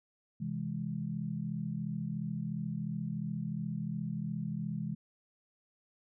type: chord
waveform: sine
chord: C augmented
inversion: none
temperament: equal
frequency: 130.81 / 164.81 / 207.7 Hz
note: C3 / E3 / G#3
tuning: 0 / 0 / 0 cents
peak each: -40 / -37 / -38 dBFS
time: 0.4-4.95 s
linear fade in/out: 10 ms
effects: none